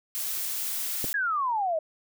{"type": "noise", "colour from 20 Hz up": "blue", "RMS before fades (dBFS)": -31, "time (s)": [0.15, 1.13], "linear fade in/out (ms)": 0}
{"type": "clicks", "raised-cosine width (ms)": 2, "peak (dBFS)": [-19, -29], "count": 2, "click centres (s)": [1.043, 1.05]}
{"type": "exponential sweep", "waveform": "sine", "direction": "down", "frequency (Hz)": [1709, 612], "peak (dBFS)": -24, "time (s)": [1.14, 1.79], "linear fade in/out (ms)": 5}
{"effects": []}